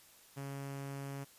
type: tone with notch filter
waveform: sawtooth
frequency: 138.59 Hz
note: C#3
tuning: in tune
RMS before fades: -43 dBFS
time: 0.36-1.25 s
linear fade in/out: 20 ms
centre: 3900 Hz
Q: 1.8
effects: white hiss -61 dBFS RMS until 1.38 s + resampled to 32000 Hz